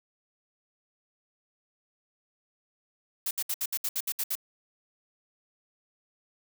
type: noise bursts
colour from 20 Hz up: blue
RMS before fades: -30 dBFS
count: 10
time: 3.26-4.354 s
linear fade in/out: 5 ms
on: 50 ms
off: 66 ms
effects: none